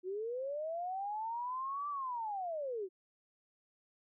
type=linear two-way sweep; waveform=sine; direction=up then down; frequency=355 to 1174.7 to 355 Hz; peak=-36 dBFS; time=0.03-2.89 s; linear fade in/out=50 ms; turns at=1.89 s; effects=none